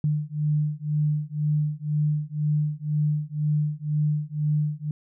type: beating tone pair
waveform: sine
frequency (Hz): 149.3 / 151.3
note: D3 / D#3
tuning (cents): +29 / -48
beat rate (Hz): 2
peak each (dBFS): -25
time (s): 0.04-4.91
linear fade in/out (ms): 2
effects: none